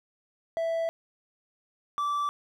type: tone pair in turn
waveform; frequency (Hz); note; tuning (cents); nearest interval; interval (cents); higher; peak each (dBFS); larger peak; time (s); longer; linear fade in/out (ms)
triangle; 660 / 1162.8; E5 / D6; +2 / -18; minor seventh; 980; second; -24; neither; 0.57-0.89 / 1.98-2.29; first; 0
effects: none